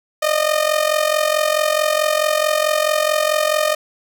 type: tone with amplitude modulation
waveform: sawtooth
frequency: 612 Hz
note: D#5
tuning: 29 cents flat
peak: -8 dBFS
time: 0.22-3.75 s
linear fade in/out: 10 ms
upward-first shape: sine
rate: 44.6 Hz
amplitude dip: 75%
effects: none